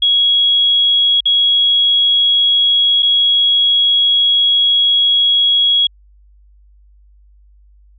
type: tone with dropouts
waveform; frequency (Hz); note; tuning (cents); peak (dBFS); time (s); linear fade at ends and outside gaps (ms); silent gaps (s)
sine; 3322; G#7; 0; -9; 0.02-5.87; 5; 1.206-1.255 / 3.024-3.028
effects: added 50 Hz sine -44 dBFS peak until 7.98 s